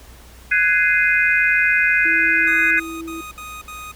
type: chord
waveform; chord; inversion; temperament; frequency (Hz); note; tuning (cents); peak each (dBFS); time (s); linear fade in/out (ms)
sine; Ab dominant seventh; third; just; 1495.1 / 1661.2 / 2077 / 2492; Gb6 / Ab6 / C7 / Eb7; +18 / 0 / -13 / +2; -19; 0.51-2.8; 10
type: tone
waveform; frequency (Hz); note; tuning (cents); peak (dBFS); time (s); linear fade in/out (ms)
sine; 328.4; E4; -6; -28; 2.05-3.21; 5
type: tone bursts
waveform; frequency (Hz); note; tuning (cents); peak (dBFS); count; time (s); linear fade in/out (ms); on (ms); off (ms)
25% pulse; 1244.5; D#6; 0; -28; 5; 2.47-3.918; 5; 240; 62
effects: added 60 Hz sine -43 dBFS peak until 3.95 s + pink hiss -46 dBFS RMS until 3.95 s